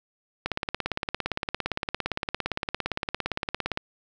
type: click train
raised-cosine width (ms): 0.3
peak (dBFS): -11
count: 59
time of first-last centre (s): 0.46-3.774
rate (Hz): 17.5
effects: none